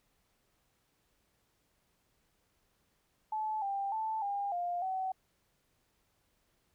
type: tone with pitch steps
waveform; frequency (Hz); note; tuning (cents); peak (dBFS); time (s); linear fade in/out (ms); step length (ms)
sine; 865 / 792 / 879 / 804 / 703 / 756; A5 / G5 / A5 / G5 / F5 / F#5; -30 / +18 / -2 / +44 / +11 / +37; -32; 3.32-5.12; 5; 300
effects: pink hiss -75 dBFS RMS until 6.74 s